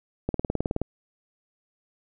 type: click train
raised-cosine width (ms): 2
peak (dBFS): -12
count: 11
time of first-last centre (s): 0.29-0.816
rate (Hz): 19
effects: none